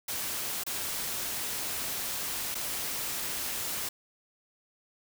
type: noise with dropouts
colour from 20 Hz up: white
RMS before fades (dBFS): -34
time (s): 0.08-3.89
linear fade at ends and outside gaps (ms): 5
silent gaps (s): 0.637-0.664 / 2.546-2.551
effects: none